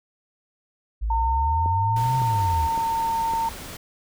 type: exponential two-way sweep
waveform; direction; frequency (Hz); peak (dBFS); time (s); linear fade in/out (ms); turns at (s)
sine; up then down; 52 to 131.4 to 73.1; -22; 1.01-2.68; 20; 2.16
type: tone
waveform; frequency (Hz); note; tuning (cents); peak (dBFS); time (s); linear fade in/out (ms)
sine; 910; A#5; -42; -21; 1.1-3.49; 5
type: click train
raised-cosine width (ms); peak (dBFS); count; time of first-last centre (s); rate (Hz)
2; -21; 4; 1.66-3.336; 1.79
type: noise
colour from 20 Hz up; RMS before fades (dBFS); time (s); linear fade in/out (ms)
pink; -37; 1.96-3.77; 5
effects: none